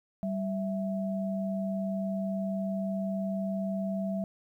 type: tone pair together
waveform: sine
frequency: 194.54 / 659.3 Hz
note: G3 / E5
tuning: -13 / 0 cents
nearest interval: octave + major sixth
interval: 2113 cents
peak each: -30 / -35 dBFS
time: 0.23-4.24 s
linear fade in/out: 0 ms
effects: 11-bit